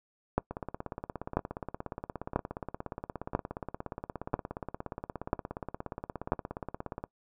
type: two click trains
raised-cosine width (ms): 1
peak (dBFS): -22 / -11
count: 112 / 7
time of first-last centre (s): 0.51-7.039 / 0.38-6.321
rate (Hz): 17 / 1.01
effects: noise-tail reverb RT60 0.1 s tail -21 dB re dry